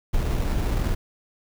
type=noise with sample-and-hold; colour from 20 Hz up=brown; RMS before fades=-23 dBFS; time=0.13-0.95 s; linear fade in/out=10 ms; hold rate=3150 Hz; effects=none